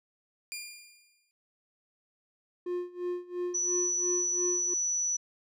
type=tone with exponential decay; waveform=15% pulse; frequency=2406 Hz; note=D7; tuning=41 cents sharp; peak=-28 dBFS; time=0.52-1.31 s; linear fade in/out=0 ms; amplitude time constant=170 ms
type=tone with tremolo; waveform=triangle; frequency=355.7 Hz; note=F4; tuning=32 cents sharp; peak=-27 dBFS; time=2.66-4.74 s; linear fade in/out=5 ms; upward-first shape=sine; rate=2.9 Hz; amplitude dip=90%
type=tone; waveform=sine; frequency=5930 Hz; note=F#8; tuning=3 cents sharp; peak=-27 dBFS; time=3.54-5.17 s; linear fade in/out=10 ms
effects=none